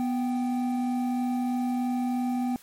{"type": "tone pair together", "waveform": "triangle", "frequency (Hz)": [246.3, 782], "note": ["B3", "G5"], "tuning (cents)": [-5, -4], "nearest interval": "octave + minor sixth", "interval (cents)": 2001, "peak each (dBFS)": [-23, -32], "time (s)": [0, 2.56], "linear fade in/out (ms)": 0, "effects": ["white hiss -53 dBFS RMS until 2.62 s", "MP3 64 kbps"]}